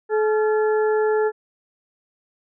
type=harmonic tone with a mistuned harmonic; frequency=430 Hz; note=A4; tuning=40 cents flat; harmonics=1 / 2 / 3 / 4; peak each=-17 / -27 / -32 / -32 dBFS; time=0.09-1.32 s; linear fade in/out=50 ms; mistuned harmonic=3; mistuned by=+110 cents; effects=none